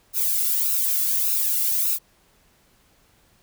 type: noise with flanger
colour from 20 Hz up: violet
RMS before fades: -22 dBFS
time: 0.13-1.99 s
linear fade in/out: 50 ms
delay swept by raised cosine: 0.75 to 1.46 ms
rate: 1.7 Hz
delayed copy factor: +0.65
effects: pink hiss -60 dBFS RMS until 3.42 s